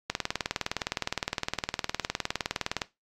click train, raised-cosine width 0.2 ms, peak -10 dBFS, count 54, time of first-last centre 0.1-2.818 s, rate 19.5 Hz, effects noise-tail reverb RT60 0.2 s tail -17 dB re dry + AAC 64 kbps

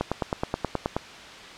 click train, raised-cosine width 1 ms, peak -10 dBFS, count 10, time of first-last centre 0.01-0.965 s, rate 9.42 Hz, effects white hiss -42 dBFS RMS until 1.57 s + low-pass 4000 Hz 12 dB/octave

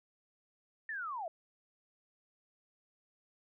sine linear sweep, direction down, 1837 to 622.3 Hz, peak -37 dBFS, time 0.89-1.28 s, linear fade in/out 2 ms, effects none

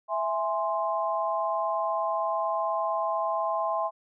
sine chord, E augmented, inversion none, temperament equal, 659.3 / 830.6 / 1046.5 Hz, E5 / G#5 / B#5, 0 / 0 / 0 cents, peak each -29 / -31 / -29 dBFS, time 0.08-3.91 s, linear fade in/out 50 ms, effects none

